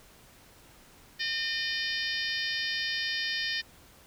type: harmonic tone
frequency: 608 Hz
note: D#5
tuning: 40 cents flat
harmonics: 3 / 4 / 5 / 6 / 7 / 8 / 9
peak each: -33 / -39 / -37 / -38 / -40 / -36 / -41 dBFS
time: 1.19-3.62 s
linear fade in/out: 20 ms
effects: pink hiss -56 dBFS RMS until 4.06 s